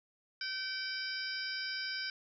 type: harmonic tone with a mistuned harmonic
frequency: 768 Hz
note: G5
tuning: 36 cents flat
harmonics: 2 / 3 / 4 / 5 / 6 / 7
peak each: -40 / -45 / -48 / -50 / -40 / -45 dBFS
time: 0.41-2.1 s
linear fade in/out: 2 ms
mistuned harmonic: 6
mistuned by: +87 cents
effects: none